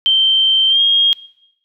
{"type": "tone with pitch glide", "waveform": "sine", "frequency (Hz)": [3125, 3248], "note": ["G7", "G#7"], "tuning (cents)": [-6, -39], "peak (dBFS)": -9, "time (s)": [0.06, 1.13], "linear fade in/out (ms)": 0, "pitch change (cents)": 67, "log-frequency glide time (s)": [0.69, 0.81], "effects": ["noise-tail reverb RT60 0.8 s tail -21 dB re dry"]}